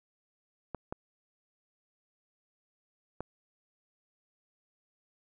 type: clicks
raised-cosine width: 1 ms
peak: -22 dBFS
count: 3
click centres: 0.747 / 0.925 / 3.206 s
effects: none